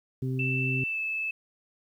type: harmonic tone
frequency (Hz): 130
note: C3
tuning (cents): -11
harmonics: 1 / 2 / 3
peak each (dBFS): -28 / -34 / -38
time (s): 0.22-0.84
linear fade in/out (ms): 5
type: tone with pitch glide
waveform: sine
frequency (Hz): 2657 to 2617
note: E7 to E7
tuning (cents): +13 to -13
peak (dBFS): -28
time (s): 0.39-1.31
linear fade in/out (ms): 5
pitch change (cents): -26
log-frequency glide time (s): 0.87-0.99
effects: 10-bit